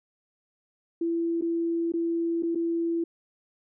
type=tone with dropouts; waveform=sine; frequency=335.2 Hz; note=E4; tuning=29 cents sharp; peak=-24 dBFS; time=1.01-3.04 s; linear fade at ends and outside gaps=5 ms; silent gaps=1.412-1.421 / 1.921-1.937 / 2.425-2.432 / 2.549-2.555 s; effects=none